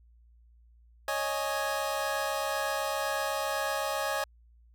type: chord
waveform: 25% pulse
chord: C# suspended second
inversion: none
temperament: equal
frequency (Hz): 554.4 / 622.3 / 830.6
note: C#5 / D#5 / G#5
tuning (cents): 0 / 0 / 0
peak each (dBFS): -30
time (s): 1.08-4.24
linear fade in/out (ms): 2
effects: added 58 Hz sine -56 dBFS peak until 4.74 s